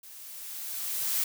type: noise with level ramp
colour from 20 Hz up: blue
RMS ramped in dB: -48 to -27 dBFS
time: 0.03-1.24 s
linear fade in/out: 5 ms
effects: none